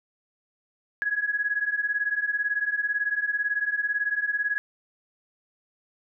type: beating tone pair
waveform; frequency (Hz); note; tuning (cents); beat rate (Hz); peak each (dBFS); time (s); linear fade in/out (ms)
sine; 1661 / 1679; G#6 / G#6; 0 / +18; 18; -28 / -26; 1.02-4.58; 0
effects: none